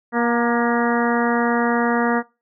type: harmonic tone with a mistuned harmonic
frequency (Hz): 237.2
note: A#3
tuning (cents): +30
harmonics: 1 / 2 / 3 / 4 / 5 / 6 / 7 / 8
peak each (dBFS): -20 / -23 / -25 / -26 / -27 / -28 / -28 / -29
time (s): 0.12-2.23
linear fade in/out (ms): 50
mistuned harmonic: 4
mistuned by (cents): -30
effects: noise-tail reverb RT60 0.3 s tail -23 dB re dry